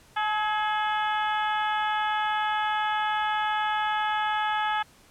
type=harmonic tone with a mistuned harmonic; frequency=427.5 Hz; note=A4; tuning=50 cents flat; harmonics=2 / 3 / 4 / 5 / 6 / 7 / 8; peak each=-26 / -31 / -31 / -39 / -41 / -39 / -40 dBFS; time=0.16-4.83 s; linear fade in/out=10 ms; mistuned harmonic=4; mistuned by=-42 cents; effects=pink hiss -56 dBFS RMS until 5.1 s + low-pass 12000 Hz 12 dB/octave